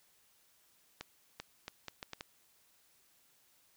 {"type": "accelerating click train", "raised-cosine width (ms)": 0.2, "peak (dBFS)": -24, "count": 7, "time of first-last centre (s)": [1.01, 2.209], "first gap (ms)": 390, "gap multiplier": 0.72, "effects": ["white hiss -69 dBFS RMS until 3.76 s"]}